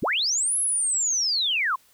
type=linear two-way sweep; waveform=sine; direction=up then down; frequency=41.64 to 11010 to 970 Hz; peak=-21 dBFS; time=0.02-1.76 s; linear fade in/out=10 ms; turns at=0.58 s; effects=white hiss -59 dBFS RMS until 1.93 s